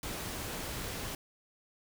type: noise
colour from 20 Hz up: pink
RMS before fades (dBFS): -39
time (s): 0.03-1.15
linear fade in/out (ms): 2
effects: none